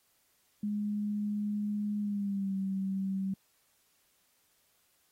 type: tone with pitch glide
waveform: sine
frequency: 207.7 to 192.67 Hz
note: G#3 to G3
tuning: 0 to -30 cents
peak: -30 dBFS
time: 0.63-3.34 s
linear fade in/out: 5 ms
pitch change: -130 cents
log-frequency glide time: 1.99-2.55 s
effects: white hiss -71 dBFS RMS until 5.11 s + AAC 48 kbps